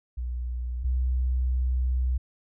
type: tone pair in turn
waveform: sine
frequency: 61 / 63.08 Hz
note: B1 / B1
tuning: -21 / +37 cents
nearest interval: minor second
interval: 58 cents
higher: second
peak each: -28 / -22 dBFS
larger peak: second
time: 0.17-0.84 / 0.84-2.18 s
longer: second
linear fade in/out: 10 ms
effects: none